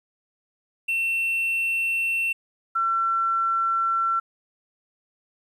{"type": "tone pair in turn", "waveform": ["triangle", "sine"], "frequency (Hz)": [2700, 1350], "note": ["E7", "E6"], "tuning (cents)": [41, 41], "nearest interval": "octave", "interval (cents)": 1200, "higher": "first", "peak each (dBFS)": -20, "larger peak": "neither", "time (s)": [[0.88, 2.33], [2.75, 4.2]], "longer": "neither", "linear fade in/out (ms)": 10, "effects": ["resampled to 32000 Hz", "10-bit"]}